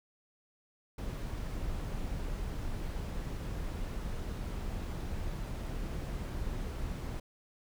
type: noise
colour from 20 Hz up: brown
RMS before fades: -37 dBFS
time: 0.98-7.2 s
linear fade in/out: 5 ms
effects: none